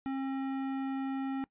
sine tone with tanh clipping, 268.9 Hz, C4, 47 cents sharp, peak -34 dBFS, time 0.06-1.44 s, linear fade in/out 0 ms, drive 16 dB, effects noise-tail reverb RT60 0.1 s tail -21 dB re dry + resampled to 8000 Hz

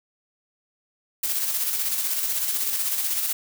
blue noise with tremolo, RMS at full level -24 dBFS, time 1.23-3.33 s, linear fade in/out 5 ms, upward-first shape square, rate 16 Hz, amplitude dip 35%, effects none

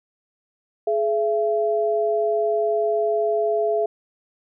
sine tone pair together, 423.4 / 673 Hz, G#4 / E5, +33 / +36 cents, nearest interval minor sixth, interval 803 cents, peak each -21 dBFS, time 0.87-3.86 s, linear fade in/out 5 ms, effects none

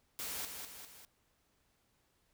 white noise with echo, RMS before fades -41 dBFS, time 0.19-0.45 s, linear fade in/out 0 ms, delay 200 ms, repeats 3, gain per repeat -5 dB, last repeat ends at 1.05 s, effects pink hiss -75 dBFS RMS until 2.33 s

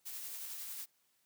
blue noise with tremolo, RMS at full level -43 dBFS, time 0.05-0.86 s, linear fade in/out 20 ms, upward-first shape triangle, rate 11 Hz, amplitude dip 30%, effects white hiss -75 dBFS RMS until 1.25 s + high-pass 100 Hz 12 dB/octave

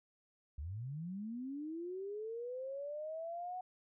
sine linear sweep, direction up, 65.41 to 743 Hz, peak -40 dBFS, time 0.58-3.61 s, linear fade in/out 5 ms, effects none

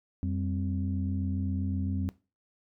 sine tone cluster, 88.8 / 194.8 / 262.5 Hz, F2 / G3 / C4, +29 / -11 / +6 cents, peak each -29 / -34 / -35 dBFS, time 0.23-2.09 s, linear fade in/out 0 ms, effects noise-tail reverb RT60 0.3 s tail -20 dB re dry + tanh soft clip ceiling -19 dBFS

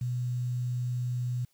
sine tone with quantisation, 123.47 Hz, B2, in tune, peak -28 dBFS, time 0.01-1.45 s, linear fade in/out 5 ms, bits 9, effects white hiss -71 dBFS RMS until 1.53 s

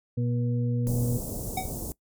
harmonic tone, 120.6 Hz, B2, 41 cents flat, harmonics 1 / 2 / 4, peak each -25 / -31 / -37 dBFS, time 0.17-1.18 s, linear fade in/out 10 ms
pink band-stop noise, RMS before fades -34 dBFS, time 0.87-1.92 s, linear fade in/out 0 ms, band 630 to 7100 Hz, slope 24 dB/octave
square tone with exponential decay, 751 Hz, F#5, 26 cents sharp, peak -25 dBFS, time 1.57-1.72 s, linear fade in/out 5 ms, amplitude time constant 32 ms
effects noise-tail reverb RT60 0.1 s tail -21 dB re dry

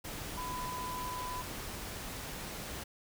sine tone in noise, 1000 Hz, B5, 21 cents sharp, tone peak -38 dBFS, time 0.37-1.42 s, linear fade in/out 10 ms, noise pink, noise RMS -42 dBFS, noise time 0.04-2.84 s, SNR +1 dB, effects none

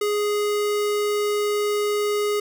square tone, 415.3 Hz, G#4, in tune, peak -21 dBFS, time 0.01-2.4 s, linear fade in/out 5 ms, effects none

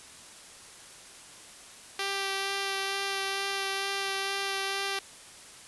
5% pulse tone with vibrato, 392 Hz, G4, in tune, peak -18 dBFS, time 1.99-4.99 s, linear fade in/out 2 ms, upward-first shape sine, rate 2.2 Hz, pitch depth 11 cents each way, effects white hiss -49 dBFS RMS until 5.67 s + resampled to 24000 Hz

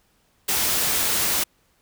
white noise, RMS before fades -22 dBFS, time 0.48-1.44 s, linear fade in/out 10 ms, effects pink hiss -64 dBFS RMS until 1.81 s

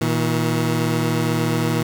20% pulse tone pair together, 117.67 / 159.7 Hz, A#2 / D#3, +17 / +45 cents, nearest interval perfect fourth, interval 528 cents, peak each -16 dBFS, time 0.01-1.83 s, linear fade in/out 5 ms, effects none

